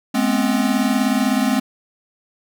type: tone cluster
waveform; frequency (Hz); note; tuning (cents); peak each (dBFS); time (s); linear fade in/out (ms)
square; 211 / 247.5 / 266.9; G#3 / B3 / C4; +28 / +4 / +35; -21; 0.14-1.6; 10
effects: none